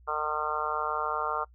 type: harmonic tone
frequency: 152.1 Hz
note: D#3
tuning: 39 cents flat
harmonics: 3 / 4 / 5 / 6 / 7 / 8 / 9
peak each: -37 / -38 / -37 / -36 / -35 / -33 / -34 dBFS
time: 0.07-1.45 s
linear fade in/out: 20 ms
effects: noise-tail reverb RT60 0.1 s tail -23 dB re dry + added 60 Hz sine -53 dBFS peak until 1.54 s